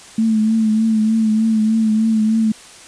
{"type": "tone with vibrato", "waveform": "sine", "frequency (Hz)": 220, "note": "A3", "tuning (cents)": 0, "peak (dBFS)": -12, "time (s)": [0.18, 2.52], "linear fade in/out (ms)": 5, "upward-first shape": "triangle", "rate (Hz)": 3.3, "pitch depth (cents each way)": 44, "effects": ["white hiss -40 dBFS RMS until 2.87 s", "resampled to 22050 Hz"]}